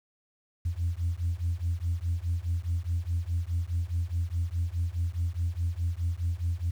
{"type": "beating tone pair", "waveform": "sine", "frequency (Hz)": [83.4, 88.2], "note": ["E2", "F2"], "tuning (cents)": [21, 18], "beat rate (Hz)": 4.8, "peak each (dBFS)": -29, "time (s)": [0.65, 6.71], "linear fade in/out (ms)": 10, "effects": ["tanh soft clip ceiling -21 dBFS", "9-bit"]}